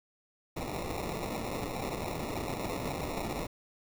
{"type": "noise with sample-and-hold", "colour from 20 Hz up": "violet", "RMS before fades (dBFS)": -36, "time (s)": [0.56, 3.47], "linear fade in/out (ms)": 10, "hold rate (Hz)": 1575, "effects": []}